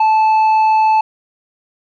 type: tone with tanh clipping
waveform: sine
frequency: 873 Hz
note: A5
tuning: 14 cents flat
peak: -10 dBFS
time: 0-1.01 s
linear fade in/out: 5 ms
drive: 5 dB
effects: none